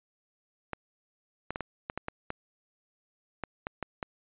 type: clicks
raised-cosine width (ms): 0.5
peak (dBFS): -18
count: 12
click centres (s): 0.733 / 1.506 / 1.559 / 1.607 / 1.899 / 1.976 / 2.084 / 2.304 / 3.437 / 3.669 / 3.827 / 4.028
effects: resampled to 8000 Hz

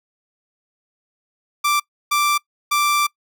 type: tone bursts at uneven times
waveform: sawtooth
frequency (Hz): 1174.7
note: D6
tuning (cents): 0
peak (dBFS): -12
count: 3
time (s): 1.64-1.8 / 2.11-2.38 / 2.71-3.07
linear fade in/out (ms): 10
effects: noise-tail reverb RT60 0.1 s tail -23 dB re dry

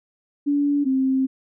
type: tone pair in turn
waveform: sine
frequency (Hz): 287.1 / 264.3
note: D4 / C4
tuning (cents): -39 / +18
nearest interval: minor second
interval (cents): 143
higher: first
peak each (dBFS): -17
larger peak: neither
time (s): 0.46-0.85 / 0.85-1.27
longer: second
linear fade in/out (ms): 20
effects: none

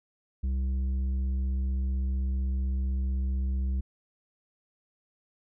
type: tone with tanh clipping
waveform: sine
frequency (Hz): 65.41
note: C2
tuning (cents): 0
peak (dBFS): -27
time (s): 0.43-3.81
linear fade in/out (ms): 10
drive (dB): 7
effects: none

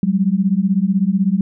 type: beating tone pair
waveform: sine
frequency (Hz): 185 / 201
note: F#3 / G3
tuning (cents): 0 / +44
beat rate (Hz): 16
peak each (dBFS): -16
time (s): 0.03-1.41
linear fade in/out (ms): 2
effects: none

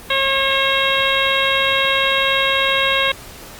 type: harmonic tone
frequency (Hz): 542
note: C#5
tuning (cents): -39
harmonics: 1 / 2 / 3 / 4 / 5 / 6 / 7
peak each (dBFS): -22 / -22 / -22 / -22 / -22 / -22 / -22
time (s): 0.1-3.12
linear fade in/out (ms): 5
effects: pink hiss -37 dBFS RMS until 3.59 s + Opus 32 kbps

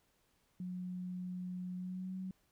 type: tone with pitch glide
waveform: sine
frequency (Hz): 181.3 to 187.26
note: F#3 to F#3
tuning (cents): -35 to +21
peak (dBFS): -39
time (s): 0.6-2.31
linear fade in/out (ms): 2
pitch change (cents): +56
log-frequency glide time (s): 1.76-2.15
effects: pink hiss -75 dBFS RMS until 2.51 s

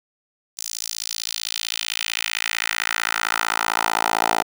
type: tone with high-pass filter sweep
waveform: 10% pulse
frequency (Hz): 55.6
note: A1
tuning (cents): +19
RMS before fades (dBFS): -24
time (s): 0.57-4.43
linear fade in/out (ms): 20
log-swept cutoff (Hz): 6400 to 700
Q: 1.8
effects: none

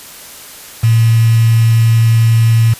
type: tone with quantisation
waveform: sine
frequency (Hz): 113.9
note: A#2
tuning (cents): -40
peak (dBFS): -6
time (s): 0.83-2.74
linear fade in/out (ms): 10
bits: 4
effects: white hiss -33 dBFS RMS until 2.79 s + resampled to 32000 Hz

